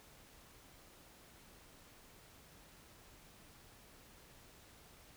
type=silence; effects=pink hiss -61 dBFS RMS until 5.16 s